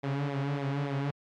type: tone with flanger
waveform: sawtooth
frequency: 140.4 Hz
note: C#3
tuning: 22 cents sharp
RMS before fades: -31 dBFS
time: 0.03-1.11 s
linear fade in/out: 10 ms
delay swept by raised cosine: 0.67 to 5.57 ms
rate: 3.5 Hz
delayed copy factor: -0.7
effects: low-pass 3000 Hz 12 dB/octave + MP3 96 kbps